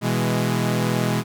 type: chord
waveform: sawtooth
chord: E major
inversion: second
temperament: equal with one note detuned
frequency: 124.04 / 164.81 / 207.7 Hz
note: B2 / E3 / G#3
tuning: +8 / 0 / 0 cents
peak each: -19 / -21 / -20 dBFS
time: 0.01-1.24 s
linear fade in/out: 50 ms
effects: none